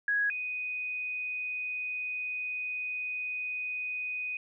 sine tone pair in turn, 1661.2 / 2492 Hz, G#6 / D#7, 0 / +2 cents, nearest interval perfect fifth, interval 702 cents, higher second, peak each -25 / -32 dBFS, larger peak first, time 0.08-0.3 / 0.3-4.37 s, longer second, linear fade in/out 2 ms, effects none

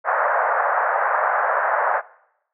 pink band-pass noise, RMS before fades -20 dBFS, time 0.04-2.02 s, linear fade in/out 50 ms, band 570 to 1700 Hz, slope 48 dB/octave, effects noise-tail reverb RT60 0.8 s tail -21 dB re dry

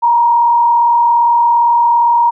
sine tone with frequency modulation, 944 Hz, A#5, 22 cents sharp, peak -7 dBFS, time 0.02-2.31 s, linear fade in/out 20 ms, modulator 37.5 Hz, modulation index 0.5, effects none

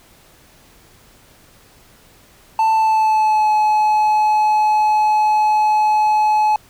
triangle tone with pitch glide, 885 to 853.4 Hz, A5 to G#5, +10 to +47 cents, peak -10 dBFS, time 2.59-6.56 s, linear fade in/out 2 ms, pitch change -63 cents, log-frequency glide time 2.71-3.51 s, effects pink hiss -49 dBFS RMS until 6.69 s

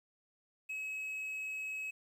triangle tone with quantisation, 2564 Hz, E7, 49 cents flat, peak -36 dBFS, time 0.69-1.91 s, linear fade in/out 10 ms, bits 11, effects none

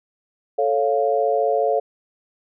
sine chord, A augmented, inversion none, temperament equal, 440 / 554.4 / 698.5 Hz, A4 / C#5 / E#5, 0 / 0 / 0 cents, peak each -21 dBFS, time 0.58-1.8 s, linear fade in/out 10 ms, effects none

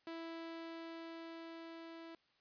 sawtooth tone with level ramp, 330 Hz, E4, 2 cents sharp, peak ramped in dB -40 to -46 dBFS, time 0.07-2.15 s, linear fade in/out 2 ms, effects white hiss -75 dBFS RMS until 2.4 s + resampled to 11025 Hz

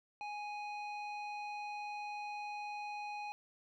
square tone with low-pass filter, 830.6 Hz, G#5, in tune, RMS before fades -43 dBFS, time 0.21-3.32 s, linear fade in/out 0 ms, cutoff 3100 Hz, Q 1.6, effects none

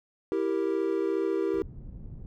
triangle chord, E diminished, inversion none, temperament equal, 329.6 / 392 / 466.2 Hz, E4 / G4 / Bb4, 0 / 0 / 0 cents, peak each -28 / -26 / -30 dBFS, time 0.32-1.62 s, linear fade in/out 0 ms
pink low-pass noise, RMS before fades -42 dBFS, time 1.54-2.26 s, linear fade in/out 0 ms, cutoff 180 Hz, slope 12 dB/octave
effects none

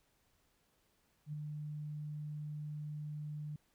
sine tone with ADSR envelope, 150 Hz, D3, 37 cents sharp, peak -37 dBFS, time 1.26-3.56 s, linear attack 70 ms, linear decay 7 ms, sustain -3 dB, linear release 3 ms, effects pink hiss -75 dBFS RMS until 3.74 s

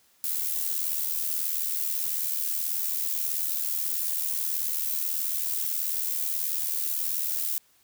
violet noise with amplitude modulation, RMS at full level -26 dBFS, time 0.24-7.58 s, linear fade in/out 0 ms, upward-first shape sine, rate 78.4 Hz, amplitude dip 60%, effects white hiss -63 dBFS RMS until 7.83 s

